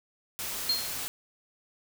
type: noise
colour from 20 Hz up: white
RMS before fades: -35 dBFS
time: 0.39-1.08 s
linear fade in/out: 0 ms
type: tone with exponential decay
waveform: sine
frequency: 4223 Hz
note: C8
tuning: 15 cents sharp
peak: -21 dBFS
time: 0.69-1 s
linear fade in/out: 5 ms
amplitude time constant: 66 ms
effects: none